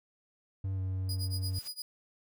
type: tone with pitch glide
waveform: triangle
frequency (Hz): 96 to 93.97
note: G2 to F#2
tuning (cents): -36 to +27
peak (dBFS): -29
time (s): 0.64-1.59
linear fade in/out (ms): 5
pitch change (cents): -37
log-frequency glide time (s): 0.74-0.8
type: tone with tremolo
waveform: sawtooth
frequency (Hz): 4930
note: D#8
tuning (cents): -17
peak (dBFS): -33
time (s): 1.09-1.82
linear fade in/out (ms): 2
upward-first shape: sine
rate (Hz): 8.7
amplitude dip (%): 95
type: noise with exponential growth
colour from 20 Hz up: white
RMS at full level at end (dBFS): -48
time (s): 1.27-1.68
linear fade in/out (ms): 5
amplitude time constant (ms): 89
effects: none